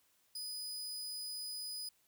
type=tone; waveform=sawtooth; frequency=4978 Hz; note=D#8; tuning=in tune; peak=-38 dBFS; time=0.35-1.89 s; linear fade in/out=5 ms; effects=white hiss -73 dBFS RMS until 2.07 s